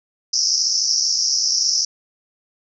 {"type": "band-pass noise", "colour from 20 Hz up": "white", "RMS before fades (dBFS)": -19, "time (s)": [0.33, 1.85], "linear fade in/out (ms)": 5, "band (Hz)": [5100, 5800], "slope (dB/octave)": 96, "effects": []}